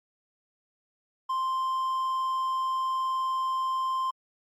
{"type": "tone", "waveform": "triangle", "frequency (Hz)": 1046.5, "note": "C6", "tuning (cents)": 0, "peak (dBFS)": -24, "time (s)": [1.29, 4.11], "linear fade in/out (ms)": 10, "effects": ["Opus 48 kbps"]}